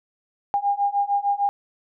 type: beating tone pair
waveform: sine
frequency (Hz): 804 / 810.6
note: G5 / G#5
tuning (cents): +44 / -42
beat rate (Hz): 6.6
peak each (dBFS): -23 / -22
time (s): 0.54-1.49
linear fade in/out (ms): 0
effects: none